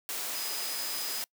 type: tone in noise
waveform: sine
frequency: 5000 Hz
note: D#8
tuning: 8 cents sharp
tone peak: -38 dBFS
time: 0.35-1.22 s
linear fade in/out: 0 ms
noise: white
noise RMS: -35 dBFS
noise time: 0.09-1.24 s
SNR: -6 dB
effects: noise-tail reverb RT60 0.1 s tail -26 dB re dry + high-pass 300 Hz 12 dB/octave